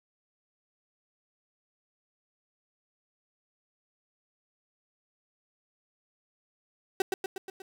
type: tone with echo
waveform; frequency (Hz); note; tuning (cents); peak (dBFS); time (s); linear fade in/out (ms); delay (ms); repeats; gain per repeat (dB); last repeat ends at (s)
35% pulse; 381.7; G4; -46; -21; 7-7.02; 2; 120; 5; -4; 7.62
effects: none